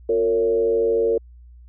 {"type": "tone with frequency modulation", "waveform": "sine", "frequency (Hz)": 456.5, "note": "A#4", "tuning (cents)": -36, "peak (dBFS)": -16, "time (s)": [0.09, 1.18], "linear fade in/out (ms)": 5, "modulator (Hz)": 100, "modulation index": 0.72, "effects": ["added 60 Hz sine -42 dBFS peak until 1.68 s"]}